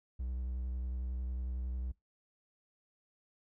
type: tone with vibrato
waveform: triangle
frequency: 62.6 Hz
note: B1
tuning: 24 cents sharp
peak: -33 dBFS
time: 0.19-1.92 s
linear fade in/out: 10 ms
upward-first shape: sine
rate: 11 Hz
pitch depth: 30 cents each way
effects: noise-tail reverb RT60 0.2 s tail -25 dB re dry